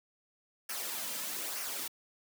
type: noise with flanger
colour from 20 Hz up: white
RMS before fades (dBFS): -38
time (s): 0.69-1.88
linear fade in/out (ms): 5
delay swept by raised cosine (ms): 0.25 to 2.75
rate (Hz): 1.1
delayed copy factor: -0.55
effects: high-pass 200 Hz 12 dB/octave